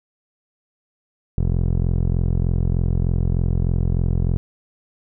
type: tone with low-pass filter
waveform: 15% pulse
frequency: 43.29 Hz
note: F1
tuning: 14 cents flat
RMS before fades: -19 dBFS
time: 1.38-4.37 s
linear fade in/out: 0 ms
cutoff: 310 Hz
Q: 0.55
effects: none